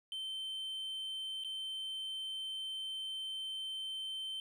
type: tone with dropouts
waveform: triangle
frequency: 3098 Hz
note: G7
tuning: 21 cents flat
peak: -37 dBFS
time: 0.12-4.4 s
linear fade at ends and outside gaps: 1 ms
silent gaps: 1.438-1.446 s
effects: none